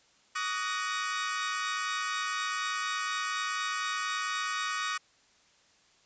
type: chord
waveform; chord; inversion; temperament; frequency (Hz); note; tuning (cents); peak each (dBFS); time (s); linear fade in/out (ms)
sawtooth; D# minor seventh; third; equal with one note detuned; 1135.3 / 1244.5 / 1480 / 1864.7; C#6 / D#6 / F#6 / A#6; +41 / 0 / 0 / 0; -33 / -31 / -34 / -33; 0.35-4.98; 10
effects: white hiss -64 dBFS RMS until 6.05 s + resampled to 16000 Hz